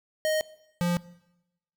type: tone pair in turn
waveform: square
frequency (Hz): 622.3 / 174.63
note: D#5 / F3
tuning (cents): 0 / 0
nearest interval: octave + minor seventh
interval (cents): 2200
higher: first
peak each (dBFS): -24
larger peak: neither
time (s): 0.25-0.41 / 0.81-0.97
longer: neither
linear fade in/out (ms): 0
effects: noise-tail reverb RT60 0.9 s tail -20 dB re dry